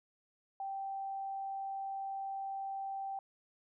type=tone; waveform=sine; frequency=781 Hz; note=G5; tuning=7 cents flat; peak=-37 dBFS; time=0.6-3.19 s; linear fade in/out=2 ms; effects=none